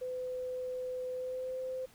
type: tone with pitch glide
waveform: sine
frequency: 506 to 516 Hz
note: B4 to C5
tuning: +42 to -24 cents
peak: -35 dBFS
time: 0.01-1.86 s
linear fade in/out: 10 ms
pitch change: +34 cents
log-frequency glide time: 1.12-1.59 s
effects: pink hiss -61 dBFS RMS until 1.94 s